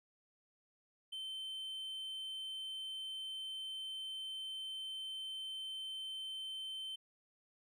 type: tone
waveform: triangle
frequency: 3090 Hz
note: G7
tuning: 26 cents flat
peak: -40 dBFS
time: 1.12-6.96 s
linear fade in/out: 10 ms
effects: none